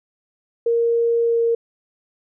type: tone with pitch glide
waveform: sine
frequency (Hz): 466.2 to 463.5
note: A#4 to A#4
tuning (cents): 0 to -10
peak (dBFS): -15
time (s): 0.66-1.55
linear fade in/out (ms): 5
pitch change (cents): -10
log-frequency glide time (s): 1.23-1.39
effects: none